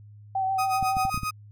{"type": "tone with vibrato", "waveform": "sine", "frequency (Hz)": 766, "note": "G5", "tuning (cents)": -40, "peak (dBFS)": -23, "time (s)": [0.35, 1.1], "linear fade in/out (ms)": 5, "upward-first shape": "triangle", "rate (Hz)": 7.3, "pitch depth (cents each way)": 28}
{"type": "tone with tremolo", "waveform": "35% pulse", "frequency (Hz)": 1251, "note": "D#6", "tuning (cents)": 9, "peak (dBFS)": -24, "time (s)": [0.58, 1.31], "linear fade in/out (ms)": 10, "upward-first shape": "sine", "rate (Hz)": 7.5, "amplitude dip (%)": 85}
{"type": "clicks", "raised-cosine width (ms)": 5, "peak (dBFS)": -20, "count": 6, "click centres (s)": [0.827, 0.969, 1.052, 1.144, 1.176, 1.233]}
{"effects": ["added 104 Hz sine -45 dBFS peak until 1.51 s"]}